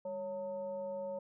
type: tone with frequency modulation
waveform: sine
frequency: 554.4 Hz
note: C#5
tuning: in tune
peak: -37 dBFS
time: 0.05-1.19 s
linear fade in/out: 5 ms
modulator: 354 Hz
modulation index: 0.48
effects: none